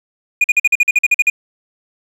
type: tone bursts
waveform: triangle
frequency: 2445 Hz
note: D#7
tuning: 31 cents flat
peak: -6 dBFS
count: 12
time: 0.41-1.3 s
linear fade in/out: 5 ms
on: 32 ms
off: 46 ms
effects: none